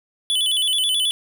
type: tone with vibrato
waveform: square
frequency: 3223 Hz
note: G7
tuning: 47 cents sharp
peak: -18 dBFS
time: 0.3-1.11 s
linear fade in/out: 0 ms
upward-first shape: square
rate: 9.3 Hz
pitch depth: 110 cents each way
effects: none